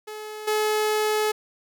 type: tone with level steps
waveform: sawtooth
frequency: 427.5 Hz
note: A4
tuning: 50 cents flat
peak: -30 / -17 dBFS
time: 0.07-1.32 s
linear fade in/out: 10 ms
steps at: 0.47 s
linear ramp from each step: 10 ms
effects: none